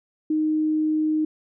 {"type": "tone", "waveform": "sine", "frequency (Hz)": 309.8, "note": "D#4", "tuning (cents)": -7, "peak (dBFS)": -19, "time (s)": [0.3, 1.25], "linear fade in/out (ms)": 5, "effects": []}